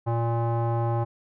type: tone with low-pass filter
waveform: square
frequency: 116.54 Hz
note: A#2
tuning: in tune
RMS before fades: -25 dBFS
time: 0.06-1.05 s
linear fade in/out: 20 ms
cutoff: 890 Hz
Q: 3.1
effects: none